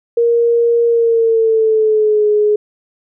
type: tone with pitch glide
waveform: sine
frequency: 468.9 to 420.2 Hz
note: A#4 to G#4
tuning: +10 to +20 cents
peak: -9 dBFS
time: 0.17-2.56 s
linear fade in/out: 5 ms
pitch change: -190 cents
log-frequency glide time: 0.86-2.27 s
effects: none